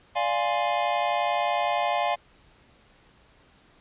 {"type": "chord", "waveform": "square", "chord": "D half-diminished seventh", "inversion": "none", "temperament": "equal", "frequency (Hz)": [587.3, 698.5, 830.6, 1046.5], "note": ["D5", "F5", "Ab5", "C6"], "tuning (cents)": [0, 0, 0, 0], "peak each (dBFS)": [-31, -27, -29, -32], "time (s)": [0.15, 2.16], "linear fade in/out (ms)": 20, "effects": ["pink hiss -58 dBFS RMS until 3.8 s", "resampled to 8000 Hz"]}